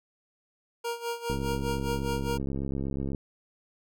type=tone with tremolo; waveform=25% pulse; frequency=469.6 Hz; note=A#4; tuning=13 cents sharp; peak=-25 dBFS; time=0.84-2.38 s; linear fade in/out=10 ms; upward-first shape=sine; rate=4.9 Hz; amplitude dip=80%
type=click train; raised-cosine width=3 ms; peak=-20 dBFS; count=127; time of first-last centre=1.3-3.148 s; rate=68.2 Hz
effects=none